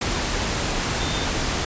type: tone in noise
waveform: sine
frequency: 3595 Hz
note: A7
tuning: 36 cents sharp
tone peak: -33 dBFS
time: 1-1.25 s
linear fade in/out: 5 ms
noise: pink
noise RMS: -24 dBFS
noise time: 0.01-1.65 s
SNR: -12 dB
effects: resampled to 16000 Hz